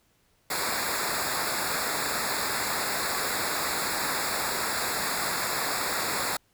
pink noise with comb filter, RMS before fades -29 dBFS, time 0.5-6.37 s, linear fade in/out 5 ms, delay 0.33 ms, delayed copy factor -1, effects pink hiss -67 dBFS RMS until 6.53 s

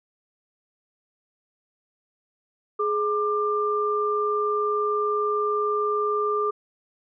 sine tone pair together, 420 / 1191.1 Hz, G#4 / D6, +19 / +24 cents, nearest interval octave + tritone, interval 1805 cents, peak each -24 dBFS, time 2.79-6.51 s, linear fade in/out 10 ms, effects none

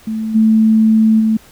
sine tone with level steps, 220 Hz, A3, in tune, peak -17 / -7 / -10 dBFS, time 0.07-1.37 s, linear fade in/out 5 ms, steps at 0.34 / 1.19 s, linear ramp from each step 20 ms, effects pink hiss -44 dBFS RMS until 1.51 s

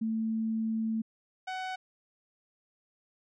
sine / sawtooth tone pair in turn, 222.4 / 748.1 Hz, A3 / F#5, +19 / +19 cents, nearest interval octave + major sixth, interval 2100 cents, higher second, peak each -28 / -30 dBFS, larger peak first, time 0.01-1.02 / 1.47-1.76 s, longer first, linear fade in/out 10 ms, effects low-pass 4000 Hz 12 dB/octave

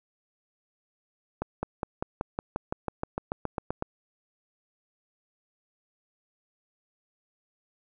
accelerating click train, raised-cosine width 1 ms, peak -15 dBFS, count 16, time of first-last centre 1.42-3.824 s, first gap 210 ms, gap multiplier 0.96, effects none

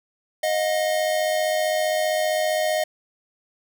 square tone pair together, 622.3 / 717.6 Hz, D#5 / F5, 0 / +47 cents, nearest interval major second, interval 247 cents, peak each -22 / -27 dBFS, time 0.43-2.84 s, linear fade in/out 5 ms, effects none

